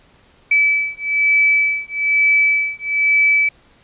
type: beating tone pair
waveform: sine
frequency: 2302 / 2303.1 Hz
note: D7 / D7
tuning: -35 / -34 cents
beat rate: 1.1 Hz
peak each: -16 dBFS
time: 0.51-3.49 s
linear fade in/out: 5 ms
effects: pink hiss -52 dBFS RMS until 3.83 s + resampled to 8000 Hz